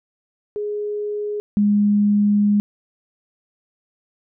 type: tone pair in turn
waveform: sine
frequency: 416.4 / 206 Hz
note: G#4 / G#3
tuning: +5 / -14 cents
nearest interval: octave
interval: 1219 cents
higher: first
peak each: -22 / -13 dBFS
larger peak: second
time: 0.56-1.4 / 1.57-2.6 s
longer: second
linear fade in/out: 0 ms
effects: none